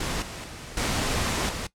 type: noise with level steps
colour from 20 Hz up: pink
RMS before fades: -29 / -37 / -40 / -26 / -32 dBFS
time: 0-1.67 s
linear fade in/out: 5 ms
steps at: 0.22 / 0.44 / 0.77 / 1.49 s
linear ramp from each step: 2 ms
effects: noise-tail reverb RT60 0.1 s tail -18 dB re dry + low-pass 9000 Hz 12 dB/octave